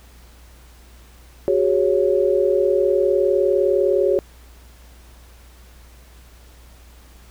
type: chord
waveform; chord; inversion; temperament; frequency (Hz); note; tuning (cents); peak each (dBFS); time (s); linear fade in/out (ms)
sine; F# suspended second; none; equal with one note detuned; 370 / 409.8 / 554.4; F#4 / G#4 / C#5; 0 / -23 / 0; -19; 1.48-4.19; 0
effects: added 60 Hz sine -44 dBFS peak until 7.3 s + pink hiss -51 dBFS RMS until 7.3 s